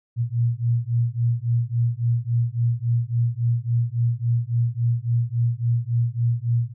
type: beating tone pair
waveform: sine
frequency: 116.54 / 120.14 Hz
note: A#2 / B2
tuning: 0 / -47 cents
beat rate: 3.6 Hz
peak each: -22 dBFS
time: 0.16-6.74 s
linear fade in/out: 50 ms
effects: none